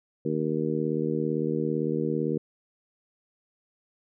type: harmonic tone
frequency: 77.78 Hz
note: D#2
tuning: in tune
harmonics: 2 / 3 / 4 / 5 / 6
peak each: -31 / -31 / -31 / -31 / -31 dBFS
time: 0.25-2.38 s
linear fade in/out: 5 ms
effects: none